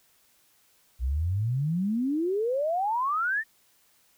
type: exponential sweep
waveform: sine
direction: up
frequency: 58.7 to 1855 Hz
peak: -24 dBFS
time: 0.99-3.44 s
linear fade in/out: 50 ms
effects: white hiss -64 dBFS RMS until 4.17 s